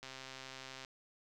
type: click train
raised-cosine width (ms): 0.2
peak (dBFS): -30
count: 109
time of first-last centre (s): 0.03-0.848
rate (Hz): 132
effects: none